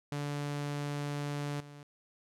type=tone with level steps; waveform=sawtooth; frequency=144.9 Hz; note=D3; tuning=23 cents flat; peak=-30 / -44 dBFS; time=0.12-1.83 s; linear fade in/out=2 ms; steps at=1.6 s; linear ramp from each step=2 ms; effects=low-pass 10000 Hz 12 dB/octave